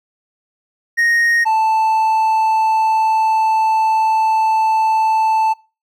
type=tone pair in turn; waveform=triangle; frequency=1864.7 / 880.5 Hz; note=A#6 / A5; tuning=0 / +1 cents; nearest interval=octave + minor second; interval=1299 cents; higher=first; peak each=-10 dBFS; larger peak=neither; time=0.97-1.45 / 1.45-5.54 s; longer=second; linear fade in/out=20 ms; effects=noise-tail reverb RT60 0.3 s tail -22 dB re dry